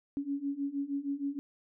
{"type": "beating tone pair", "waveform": "sine", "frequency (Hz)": [277.2, 283.6], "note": ["C#4", "C#4"], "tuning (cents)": [0, 40], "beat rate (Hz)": 6.4, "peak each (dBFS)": [-36, -34], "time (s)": [0.17, 1.39], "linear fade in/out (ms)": 0, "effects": []}